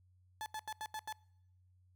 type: tone bursts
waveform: 35% pulse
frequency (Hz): 865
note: A5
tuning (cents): -30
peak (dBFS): -38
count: 6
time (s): 0.41-1.125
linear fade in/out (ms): 0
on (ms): 50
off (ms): 83
effects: noise-tail reverb RT60 0.8 s tail -25 dB re dry + added 91 Hz sine -65 dBFS peak until 1.95 s

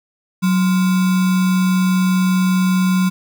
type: tone with sample-and-hold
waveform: sine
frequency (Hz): 185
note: F#3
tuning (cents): 0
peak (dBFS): -12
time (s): 0.42-3.1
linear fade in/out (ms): 20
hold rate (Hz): 1225
effects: none

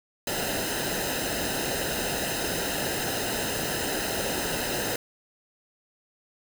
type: noise with comb filter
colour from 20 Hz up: pink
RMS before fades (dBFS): -29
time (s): 0.27-4.96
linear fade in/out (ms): 2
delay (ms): 0.88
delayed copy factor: -0.75
effects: none

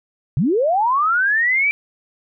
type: linear sweep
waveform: sine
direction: up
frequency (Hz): 113.2 to 2349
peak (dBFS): -14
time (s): 0.37-1.71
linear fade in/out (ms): 0
effects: none

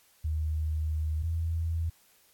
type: tone pair in turn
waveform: sine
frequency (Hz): 77.8 / 82.3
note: D#2 / E2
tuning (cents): 0 / -2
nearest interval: minor second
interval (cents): 98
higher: second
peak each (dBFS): -27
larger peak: neither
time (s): 0.24-1.23 / 1.23-1.9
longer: first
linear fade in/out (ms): 10
effects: white hiss -63 dBFS RMS until 2.33 s + AAC 64 kbps

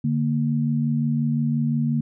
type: tone pair together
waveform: sine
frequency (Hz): 146.4 / 232.1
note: D3 / A#3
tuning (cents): -5 / -7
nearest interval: minor sixth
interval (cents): 798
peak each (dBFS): -22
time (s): 0.04-2.01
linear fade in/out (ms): 5
effects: none

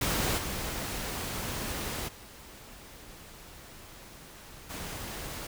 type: noise with level steps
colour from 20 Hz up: pink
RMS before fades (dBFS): -29 / -35 / -49 / -39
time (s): 0.01-5.47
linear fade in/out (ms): 5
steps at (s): 0.37 / 2.07 / 4.69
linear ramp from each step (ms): 20
effects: none

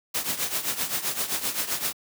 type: noise with tremolo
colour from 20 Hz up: white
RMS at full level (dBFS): -25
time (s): 0.14-1.93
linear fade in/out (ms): 10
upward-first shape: triangle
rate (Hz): 7.7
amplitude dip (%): 80
effects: high-pass 100 Hz 12 dB/octave

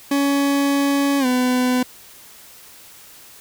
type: tone with pitch glide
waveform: 40% pulse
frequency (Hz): 280.4 to 251.3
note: C#4 to B3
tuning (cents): +20 to +30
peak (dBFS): -15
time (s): 0.11-1.83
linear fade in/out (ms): 5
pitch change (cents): -190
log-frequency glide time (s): 1.19-1.26
effects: white hiss -44 dBFS RMS until 3.4 s

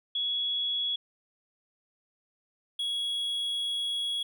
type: tone pair in turn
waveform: sine / triangle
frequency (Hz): 3359 / 3336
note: G#7 / G#7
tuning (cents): +19 / +7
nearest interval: unison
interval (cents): 12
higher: first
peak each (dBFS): -27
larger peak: neither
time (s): 0.15-0.96 / 2.79-4.23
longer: second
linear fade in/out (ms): 5
effects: none

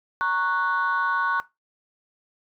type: chord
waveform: sine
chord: F# major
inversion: first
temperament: equal with one note detuned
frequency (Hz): 932.3 / 1105.5 / 1480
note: A#5 / C#6 / F#6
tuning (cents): 0 / -5 / 0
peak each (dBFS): -28 / -24 / -23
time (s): 0.21-1.4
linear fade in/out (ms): 0
effects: noise-tail reverb RT60 0.2 s tail -18 dB re dry + tanh soft clip ceiling -15 dBFS

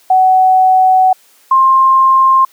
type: tone pair in turn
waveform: sine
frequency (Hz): 750 / 1058.7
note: F#5 / C6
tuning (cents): +23 / +20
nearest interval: tritone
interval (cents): 597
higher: second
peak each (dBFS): -5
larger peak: neither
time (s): 0.1-1.13 / 1.51-2.45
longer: first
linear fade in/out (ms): 5
effects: white hiss -48 dBFS RMS until 2.52 s + high-pass 300 Hz 12 dB/octave

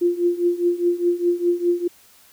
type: tone with tremolo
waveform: sine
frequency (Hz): 349.2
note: F4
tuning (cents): 0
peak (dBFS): -13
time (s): 0.01-1.88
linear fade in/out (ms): 10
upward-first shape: triangle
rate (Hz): 4.9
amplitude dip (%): 90
effects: white hiss -52 dBFS RMS until 2.32 s

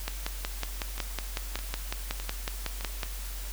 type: two click trains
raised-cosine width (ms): 0.2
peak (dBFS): -13 / -20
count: 17 / 4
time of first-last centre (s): 0.08-3.032 / 0.98-2.809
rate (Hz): 5.42 / 1.64
effects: added 46 Hz sine -35 dBFS peak until 3.52 s + white hiss -43 dBFS RMS until 3.52 s

